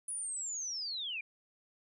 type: linear sweep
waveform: sine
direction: down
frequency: 9956 to 2326 Hz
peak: -36 dBFS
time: 0.08-1.21 s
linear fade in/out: 5 ms
effects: none